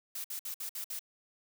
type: noise bursts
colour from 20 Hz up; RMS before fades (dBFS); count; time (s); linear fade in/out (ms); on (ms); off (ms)
blue; -39; 6; 0.15-0.993; 5; 93; 57
effects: none